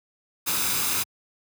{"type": "noise with comb filter", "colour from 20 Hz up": "white", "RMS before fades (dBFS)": -25, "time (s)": [0.46, 1.04], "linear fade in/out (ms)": 20, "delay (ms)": 0.8, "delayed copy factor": 0.5, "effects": ["high-pass 80 Hz 12 dB/octave"]}